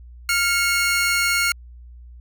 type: tone pair together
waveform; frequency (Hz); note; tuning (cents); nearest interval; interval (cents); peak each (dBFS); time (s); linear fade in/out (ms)
sawtooth; 1396.9 / 2188; F6 / C#7; 0 / -23; minor sixth; 777; -17; 0.29-1.52; 2
effects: added 60 Hz sine -39 dBFS peak until 2.2 s